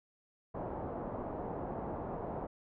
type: low-pass noise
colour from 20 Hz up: white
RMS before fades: -40 dBFS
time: 0.54-2.47 s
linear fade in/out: 10 ms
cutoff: 840 Hz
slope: 24 dB/octave
effects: none